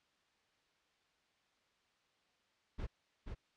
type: noise with echo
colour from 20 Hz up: brown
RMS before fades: -39 dBFS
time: 2.78-2.87 s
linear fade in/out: 20 ms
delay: 480 ms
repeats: 1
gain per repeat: -4 dB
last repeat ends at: 3.35 s
effects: white hiss -75 dBFS RMS until 3.56 s + low-pass 4000 Hz 12 dB/octave